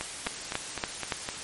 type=two click trains; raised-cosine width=0.3 ms; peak=-15 / -11 dBFS; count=6 / 4; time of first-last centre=0.01-1.289 / 0.27-1.122 s; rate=3.91 / 3.52 Hz; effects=white hiss -38 dBFS RMS until 1.43 s + MP3 48 kbps